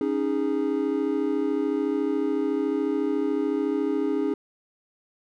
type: chord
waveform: triangle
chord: C# suspended second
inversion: none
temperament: equal with one note detuned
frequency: 277.2 / 311.1 / 412.2 Hz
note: C#4 / D#4 / G#4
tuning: 0 / 0 / -13 cents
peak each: -25 dBFS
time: 0.01-4.34 s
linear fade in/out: 2 ms
effects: none